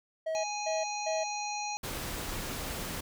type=tone bursts; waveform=triangle; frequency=640 Hz; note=D#5; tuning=49 cents sharp; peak=-28 dBFS; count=3; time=0.26-1.24 s; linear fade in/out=10 ms; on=180 ms; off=220 ms
type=harmonic tone; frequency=830.6 Hz; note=G#5; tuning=in tune; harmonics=1 / 3 / 5 / 7 / 8; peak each=-35 / -40 / -42 / -43 / -44 dBFS; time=0.35-1.77 s; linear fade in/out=0 ms
type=noise; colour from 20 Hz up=pink; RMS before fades=-37 dBFS; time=1.83-3.01 s; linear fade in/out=10 ms
effects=none